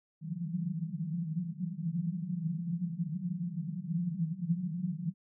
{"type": "band-pass noise", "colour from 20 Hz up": "white", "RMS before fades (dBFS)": -35, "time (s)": [0.21, 5.14], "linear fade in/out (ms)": 50, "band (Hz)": [160, 180], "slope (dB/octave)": 96, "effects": []}